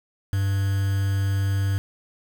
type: tone with quantisation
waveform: triangle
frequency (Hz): 98.2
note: G2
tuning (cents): +4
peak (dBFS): -18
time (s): 0.33-1.78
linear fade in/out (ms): 0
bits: 6
effects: none